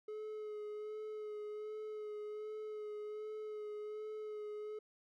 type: tone with vibrato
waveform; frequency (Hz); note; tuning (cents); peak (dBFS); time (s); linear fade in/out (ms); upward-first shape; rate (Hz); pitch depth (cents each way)
triangle; 425.4; G#4; +42; -40; 0.08-4.79; 5; sine; 1.3; 20
effects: none